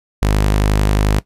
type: tone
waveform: sawtooth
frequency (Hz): 51.3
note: G#1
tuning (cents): -21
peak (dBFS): -8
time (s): 0.22-1.19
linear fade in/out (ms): 5
effects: noise-tail reverb RT60 0.1 s tail -17 dB re dry + resampled to 32000 Hz